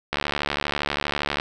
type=click train; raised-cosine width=0.3 ms; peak=-7 dBFS; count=93; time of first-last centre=0.13-1.399 s; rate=72.5 Hz; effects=none